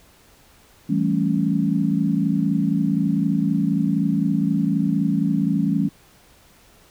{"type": "chord", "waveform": "sine", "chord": "A dominant seventh", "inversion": "second", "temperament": "equal", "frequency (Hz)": [164.81, 196, 220, 277.2], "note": ["E3", "G3", "A3", "C#4"], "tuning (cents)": [0, 0, 0, 0], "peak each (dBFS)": [-23, -22, -24, -23], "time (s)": [0.89, 5.89], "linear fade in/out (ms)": 10, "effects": ["pink hiss -53 dBFS RMS until 6.9 s"]}